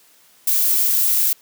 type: noise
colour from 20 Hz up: violet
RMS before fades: -17 dBFS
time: 0.47-1.33 s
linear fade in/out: 5 ms
effects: white hiss -53 dBFS RMS until 1.41 s + high-pass 150 Hz 12 dB/octave